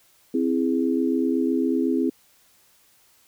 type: chord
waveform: sine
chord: C augmented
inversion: none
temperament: equal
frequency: 261.6 / 329.6 / 415.3 Hz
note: C4 / E4 / G#4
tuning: 0 / 0 / 0 cents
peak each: -22 / -24 / -27 dBFS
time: 0.34-2.1 s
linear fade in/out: 5 ms
effects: white hiss -59 dBFS RMS until 3.27 s